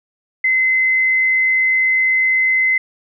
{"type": "tone", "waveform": "sine", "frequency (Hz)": 2052, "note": "C7", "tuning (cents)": -34, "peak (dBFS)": -12, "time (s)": [0.44, 2.78], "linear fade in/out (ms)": 5, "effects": []}